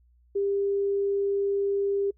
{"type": "tone", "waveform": "sine", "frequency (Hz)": 398.7, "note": "G4", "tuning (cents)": 29, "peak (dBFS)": -23, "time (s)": [0.35, 2.11], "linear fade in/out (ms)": 10, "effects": ["noise-tail reverb RT60 0.1 s tail -25 dB re dry", "added 60 Hz sine -58 dBFS peak until 2.17 s"]}